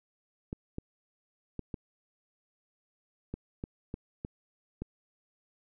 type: clicks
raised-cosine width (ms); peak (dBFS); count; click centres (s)
3; -23; 9; 0.529 / 0.784 / 1.593 / 1.742 / 3.34 / 3.639 / 3.941 / 4.249 / 4.82
effects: none